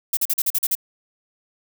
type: noise bursts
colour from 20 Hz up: violet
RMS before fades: -20 dBFS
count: 8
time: 0.13-0.752 s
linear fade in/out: 5 ms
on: 41 ms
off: 42 ms
effects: none